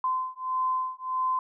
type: beating tone pair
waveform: sine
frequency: 1029 / 1030.6 Hz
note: C6 / C6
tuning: -29 / -27 cents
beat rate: 1.6 Hz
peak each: -29 dBFS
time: 0.04-1.39 s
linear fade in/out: 2 ms
effects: none